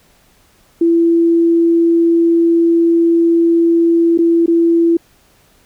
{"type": "tone with dropouts", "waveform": "sine", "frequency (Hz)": 335.5, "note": "E4", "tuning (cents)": 31, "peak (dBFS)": -8, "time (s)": [0.81, 4.97], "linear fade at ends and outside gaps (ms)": 5, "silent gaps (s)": [[4.177, 4.187], [4.461, 4.479]], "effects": ["pink hiss -52 dBFS RMS until 5.65 s"]}